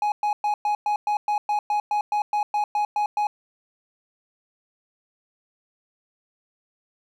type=tone bursts; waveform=triangle; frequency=835 Hz; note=G#5; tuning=9 cents sharp; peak=-18 dBFS; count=16; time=0.02-3.27 s; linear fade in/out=2 ms; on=100 ms; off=110 ms; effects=none